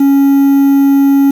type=tone with quantisation; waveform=triangle; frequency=277.2 Hz; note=C#4; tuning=in tune; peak=-3 dBFS; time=0-1.31 s; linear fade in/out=5 ms; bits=5; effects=none